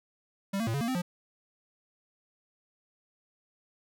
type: tone with pitch steps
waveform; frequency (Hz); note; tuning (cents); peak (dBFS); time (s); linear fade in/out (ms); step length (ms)
square; 196.7 / 227.9 / 113.2 / 140.8 / 231.7 / 258.7 / 176.9; G3 / A#3 / A2 / C#3 / A#3 / C4 / F3; +6 / -39 / +50 / +27 / -10 / -19 / +23; -29; 0.53-1.02; 10; 70
effects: none